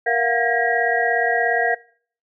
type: tone cluster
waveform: sine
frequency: 469.4 / 688 / 725 / 1625 / 1904 Hz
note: A#4 / F5 / F#5 / G#6 / A#6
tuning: +12 / -26 / -35 / -38 / +36 cents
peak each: -23 dBFS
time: 0.06-1.75 s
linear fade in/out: 10 ms
effects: noise-tail reverb RT60 0.5 s tail -22 dB re dry